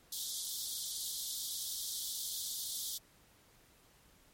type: high-pass noise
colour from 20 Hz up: pink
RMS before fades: -40 dBFS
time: 0.12-2.98 s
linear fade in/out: 5 ms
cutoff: 3300 Hz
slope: 96 dB/octave
effects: pink hiss -65 dBFS RMS until 4.33 s + MP3 64 kbps